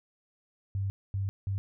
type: tone bursts at uneven times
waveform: sine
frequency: 98 Hz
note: G2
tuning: in tune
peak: -28 dBFS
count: 3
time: 0.75-0.9 / 1.14-1.29 / 1.47-1.58 s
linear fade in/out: 0 ms
effects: none